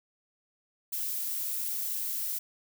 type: noise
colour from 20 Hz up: violet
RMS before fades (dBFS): -33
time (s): 0.92-2.39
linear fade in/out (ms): 10
effects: none